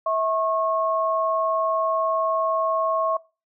sine tone pair together, 649 / 1089.6 Hz, E5 / C#6, -27 / -30 cents, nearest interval major sixth, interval 897 cents, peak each -23 dBFS, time 0.06-3.17 s, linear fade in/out 5 ms, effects noise-tail reverb RT60 0.3 s tail -21 dB re dry

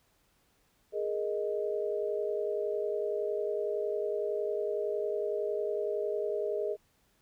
sine chord, Ab suspended second, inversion none, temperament equal, 415.3 / 466.2 / 622.3 Hz, Ab4 / Bb4 / Eb5, 0 / 0 / 0 cents, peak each -32 / -36 / -35 dBFS, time 0.92-6.77 s, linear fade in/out 50 ms, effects pink hiss -70 dBFS RMS until 7.21 s

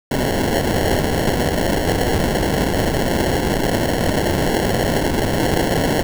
white noise with sample-and-hold, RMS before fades -18 dBFS, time 0.11-6.03 s, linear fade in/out 5 ms, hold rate 1225 Hz, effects none

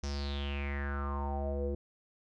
square tone with low-pass filter sweep, 70.6 Hz, C#2, 32 cents sharp, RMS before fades -35 dBFS, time 0.03-1.75 s, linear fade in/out 5 ms, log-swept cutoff 5900 to 420 Hz, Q 7.1, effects none

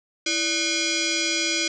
sine tone with frequency modulation, 1244.5 Hz, D#6, in tune, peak -21 dBFS, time 0.26-1.68 s, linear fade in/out 5 ms, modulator 914 Hz, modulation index 5.7, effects none

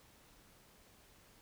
silence, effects pink hiss -64 dBFS RMS until 1.41 s

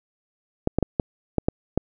clicks, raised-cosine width 2 ms, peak -6 dBFS, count 7, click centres 0.674 / 0.786 / 0.827 / 0.998 / 1.383 / 1.485 / 1.776 s, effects none

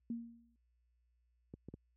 sine tone with exponential decay, 233.1 Hz, A#3, in tune, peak -35 dBFS, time 0.1-0.56 s, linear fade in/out 2 ms, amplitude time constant 99 ms
clicks, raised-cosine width 3 ms, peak -34 dBFS, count 3, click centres 1.539 / 1.686 / 1.74 s
effects added 60 Hz sine -70 dBFS peak until 1.96 s + high-pass 60 Hz 12 dB/octave

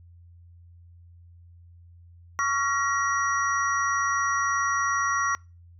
sine tone cluster, 1121 / 1378 / 1896 / 5780 Hz, C#6 / F6 / A#6 / F#8, +19 / -24 / +29 / -41 cents, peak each -25 / -28 / -29 / -33 dBFS, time 2.39-5.35 s, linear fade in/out 0 ms, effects noise-tail reverb RT60 0.3 s tail -26 dB re dry + added 86 Hz sine -48 dBFS peak until 5.79 s

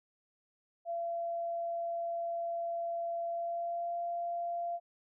sine tone with pitch glide, 680 to 689.1 Hz, F5 to F5, -46 to -23 cents, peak -33 dBFS, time 0.85-4.8 s, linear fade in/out 50 ms, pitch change +23 cents, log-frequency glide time 3.27-3.95 s, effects none

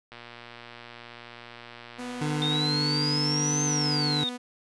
click train, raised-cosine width 0.3 ms, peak -27 dBFS, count 291, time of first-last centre 0.12-2.557 s, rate 119 Hz
sawtooth tone, 246.9 Hz, B3, in tune, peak -30 dBFS, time 1.98-4.38 s, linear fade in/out 20 ms
25% pulse tone with pitch glide, 150.1 to 148.2 Hz, D3 to D3, +38 to +16 cents, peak -23 dBFS, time 2.21-4.24 s, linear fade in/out 5 ms, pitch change -22 cents, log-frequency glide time 2.64-2.73 s
sine exponential two-way sweep, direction up then down, 3615 to 6330 to 3615 Hz, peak -26 dBFS, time 2.42-4.29 s, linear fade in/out 0 ms, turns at 3.64 s
effects resampled to 24000 Hz

